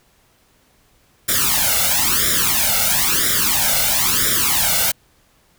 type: noise with flanger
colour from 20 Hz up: white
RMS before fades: -17 dBFS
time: 1.28-4.92 s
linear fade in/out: 10 ms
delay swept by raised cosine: 0.55 to 1.43 ms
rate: 1 Hz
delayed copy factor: +1
effects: pink hiss -57 dBFS RMS until 5.58 s